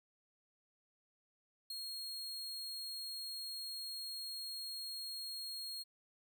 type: tone with ADSR envelope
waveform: 40% pulse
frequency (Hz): 4270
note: C8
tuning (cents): +34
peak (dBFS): -38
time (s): 1.7-5.84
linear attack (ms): 5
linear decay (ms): 10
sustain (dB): -3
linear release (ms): 25
effects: none